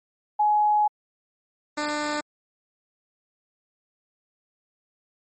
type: tone pair in turn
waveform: sine / 10% pulse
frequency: 841 / 298 Hz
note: G#5 / D4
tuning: +22 / +25 cents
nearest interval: octave + tritone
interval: 1797 cents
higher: first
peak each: -17 dBFS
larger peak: neither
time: 0.39-0.88 / 1.77-2.21 s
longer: first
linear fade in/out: 10 ms
effects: MP3 32 kbps